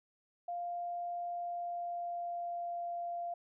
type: tone with pitch glide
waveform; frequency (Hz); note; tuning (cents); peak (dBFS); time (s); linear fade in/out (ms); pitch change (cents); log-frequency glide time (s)
sine; 698.5 to 692.9; F5 to F5; 0 to -14; -36; 0.48-3.34; 5; -14; 1.27-2.86
effects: none